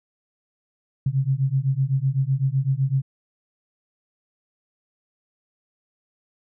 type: beating tone pair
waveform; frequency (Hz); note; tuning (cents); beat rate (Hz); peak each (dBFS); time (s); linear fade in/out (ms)
sine; 130.81 / 138.71; C3 / C#3; 0 / +1; 7.9; -22; 1.06-3.02; 5
effects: none